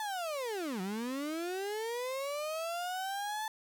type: linear two-way sweep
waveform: 35% pulse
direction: down then up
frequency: 880 to 180 to 880 Hz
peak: -33 dBFS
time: 0-3.48 s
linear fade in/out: 2 ms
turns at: 0.81 s
effects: none

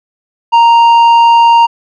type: tone with tanh clipping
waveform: sine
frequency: 931 Hz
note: A#5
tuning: 2 cents flat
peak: -4 dBFS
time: 0.52-1.67 s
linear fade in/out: 20 ms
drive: 7 dB
effects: none

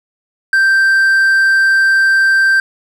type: tone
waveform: triangle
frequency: 1568 Hz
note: G6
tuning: in tune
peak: -6 dBFS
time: 0.53-2.6 s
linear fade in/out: 2 ms
effects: none

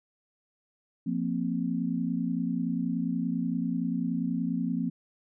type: chord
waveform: sine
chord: F suspended fourth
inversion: none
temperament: equal with one note detuned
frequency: 174.61 / 231.2 / 261.6 Hz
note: F3 / Bb3 / C4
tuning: 0 / -14 / 0 cents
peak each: -31 dBFS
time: 1.06-4.9 s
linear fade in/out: 10 ms
effects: none

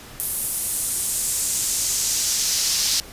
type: noise with high-pass filter sweep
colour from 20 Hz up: brown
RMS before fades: -23 dBFS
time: 0.2-3 s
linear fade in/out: 0 ms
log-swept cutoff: 11000 to 4900 Hz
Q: 1.8
effects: pink hiss -41 dBFS RMS until 3.12 s + resampled to 32000 Hz

